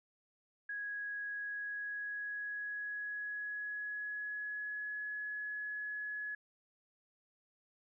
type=tone with pitch glide; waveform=sine; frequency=1661.2 to 1692.2 Hz; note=G#6 to G#6; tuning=0 to +32 cents; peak=-38 dBFS; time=0.69-6.35 s; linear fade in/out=5 ms; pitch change=+32 cents; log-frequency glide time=1.26-5.03 s; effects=none